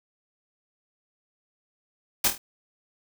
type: noise with echo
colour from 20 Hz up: white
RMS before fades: -21 dBFS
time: 2.24-2.28 s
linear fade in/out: 5 ms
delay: 25 ms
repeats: 4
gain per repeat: -6 dB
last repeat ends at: 2.38 s
effects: none